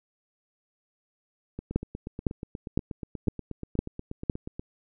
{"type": "two click trains", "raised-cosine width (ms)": 3, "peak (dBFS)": [-22, -10], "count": [26, 6], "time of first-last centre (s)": [[1.59, 4.595], [1.76, 4.298]], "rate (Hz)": [8.32, 1.97], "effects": []}